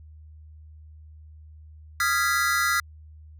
square chord, F half-diminished seventh, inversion third, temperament equal with one note detuned, 1244.5 / 1382.5 / 1661.2 / 1975.5 Hz, Eb6 / F6 / Ab6 / Cb7, 0 / -18 / 0 / 0 cents, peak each -29 / -26 / -29 / -27 dBFS, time 2-2.8 s, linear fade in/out 2 ms, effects added 77 Hz sine -44 dBFS peak until 3.39 s

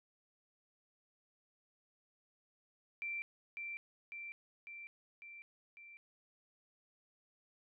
sine tone with echo, 2350 Hz, D7, 1 cent sharp, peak -38 dBFS, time 3.02-3.22 s, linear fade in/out 0 ms, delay 550 ms, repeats 5, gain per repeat -3 dB, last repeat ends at 5.97 s, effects none

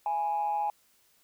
sine tone with amplitude modulation, 830 Hz, G#5, 1 cent flat, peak -23 dBFS, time 0.06-0.7 s, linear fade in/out 2 ms, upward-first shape sine, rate 154 Hz, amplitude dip 60%, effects tanh soft clip ceiling -21 dBFS + white hiss -66 dBFS RMS until 1.23 s

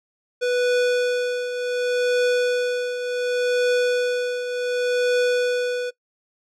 square tone with tremolo, 493.1 Hz, B4, 3 cents flat, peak -17 dBFS, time 0.41-5.91 s, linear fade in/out 20 ms, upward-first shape triangle, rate 0.68 Hz, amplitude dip 65%, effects noise-tail reverb RT60 0.1 s tail -21 dB re dry + low-pass 6000 Hz 12 dB/octave

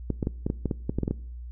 clicks, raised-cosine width 3 ms, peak -13 dBFS, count 12, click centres 0.103 / 0.228 / 0.271 / 0.465 / 0.501 / 0.657 / 0.712 / 0.895 / 0.986 / 1.033 / 1.079 / 1.11 s, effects noise-tail reverb RT60 0.6 s tail -22 dB re dry + added 60 Hz sine -36 dBFS peak until 1.51 s

